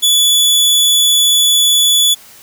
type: tone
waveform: sawtooth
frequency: 3437 Hz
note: A7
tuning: 41 cents flat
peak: -5 dBFS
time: 0.02-2.15 s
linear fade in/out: 20 ms
effects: white hiss -40 dBFS RMS until 2.42 s